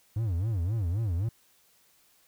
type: tone with vibrato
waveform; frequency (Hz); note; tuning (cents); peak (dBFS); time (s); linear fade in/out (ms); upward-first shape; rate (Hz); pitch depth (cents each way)
triangle; 98.1; G2; +2; -24; 0.16-1.29; 5; sine; 3.8; 290
effects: white hiss -64 dBFS RMS until 2.27 s